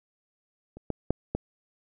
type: clicks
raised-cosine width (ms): 2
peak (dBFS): -30 / -15 / -10 / -14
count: 4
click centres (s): 0.77 / 0.903 / 1.106 / 1.35
effects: none